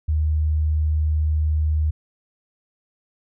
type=tone; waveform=sine; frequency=77 Hz; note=D#2; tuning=17 cents flat; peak=-17 dBFS; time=0.08-1.91 s; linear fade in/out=10 ms; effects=none